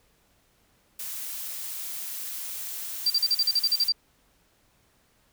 blue noise, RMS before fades -35 dBFS, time 0.99-3.89 s, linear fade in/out 5 ms
sine tone bursts, 4699 Hz, D8, in tune, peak -19 dBFS, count 11, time 3.06-3.922 s, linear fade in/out 5 ms, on 42 ms, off 40 ms
effects pink hiss -65 dBFS RMS until 5.32 s

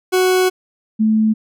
40% pulse / sine tone pair in turn, 370 / 218 Hz, F#4 / A3, 0 / -16 cents, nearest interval major sixth, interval 916 cents, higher first, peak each -11 dBFS, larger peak neither, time 0.12-0.5 / 0.99-1.34 s, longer first, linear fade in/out 20 ms, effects none

